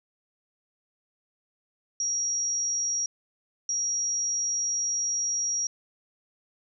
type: tone bursts at uneven times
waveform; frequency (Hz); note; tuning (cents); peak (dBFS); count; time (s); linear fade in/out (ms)
sine; 5680; F8; +28; -25; 2; 2-3.06 / 3.69-5.67; 2
effects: none